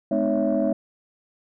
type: tone cluster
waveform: sine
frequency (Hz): 211.9 / 252.7 / 305.6 / 558 / 659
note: G#3 / B3 / D#4 / C#5 / E5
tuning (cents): +35 / +40 / -31 / +11 / -1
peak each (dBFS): -25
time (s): 0.11-0.73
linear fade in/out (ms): 5
effects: tanh soft clip ceiling -12 dBFS